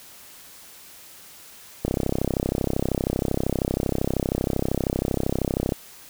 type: click train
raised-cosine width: 2 ms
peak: -9 dBFS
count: 128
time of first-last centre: 1.85-5.722 s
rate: 32.8 Hz
effects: white hiss -46 dBFS RMS until 6.09 s